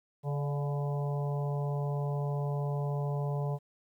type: harmonic tone with a mistuned harmonic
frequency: 142.8 Hz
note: D3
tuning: 48 cents flat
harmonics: 1 / 3 / 4 / 5 / 6 / 7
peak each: -30 / -40 / -42 / -44 / -46 / -47 dBFS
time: 0.23-3.59 s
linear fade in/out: 50 ms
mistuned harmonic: 4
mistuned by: +47 cents
effects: 11-bit